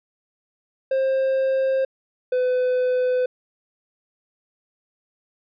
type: tone pair in turn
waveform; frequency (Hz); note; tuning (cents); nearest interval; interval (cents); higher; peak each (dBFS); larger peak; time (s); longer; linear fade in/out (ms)
triangle; 531 / 503.8; C5 / B4; +25 / +34; minor second; 91; first; -16; neither; 0.91-1.85 / 2.32-3.26; neither; 5
effects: resampled to 11025 Hz